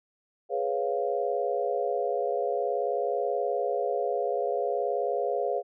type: chord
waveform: sine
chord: C# dominant seventh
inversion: second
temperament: equal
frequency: 415.3 / 493.9 / 554.4 / 698.5 Hz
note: G#4 / B4 / C#5 / E#5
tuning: 0 / 0 / 0 / 0 cents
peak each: -31 dBFS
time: 0.49-5.63 s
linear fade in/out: 50 ms
effects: none